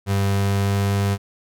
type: tone with pitch glide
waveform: 35% pulse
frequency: 98.8 to 99.6 Hz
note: G2 to G2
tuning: +14 to +28 cents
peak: -16 dBFS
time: 0.06-1.18 s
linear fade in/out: 50 ms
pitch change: +14 cents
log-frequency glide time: 0.27-0.8 s
effects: none